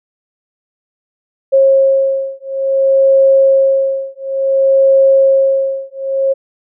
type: beating tone pair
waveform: sine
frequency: 540 / 540.57 Hz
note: C#5 / C#5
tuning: -45 / -44 cents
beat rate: 0.57 Hz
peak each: -11 dBFS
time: 1.52-6.34 s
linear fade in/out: 20 ms
effects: none